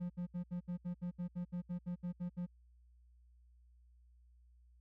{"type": "tone bursts", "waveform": "triangle", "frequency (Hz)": 176.7, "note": "F3", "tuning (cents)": 21, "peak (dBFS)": -35, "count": 15, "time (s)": [0, 2.466], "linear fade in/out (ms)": 20, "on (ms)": 100, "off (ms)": 69, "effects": ["added 60 Hz sine -62 dBFS peak until 4.8 s"]}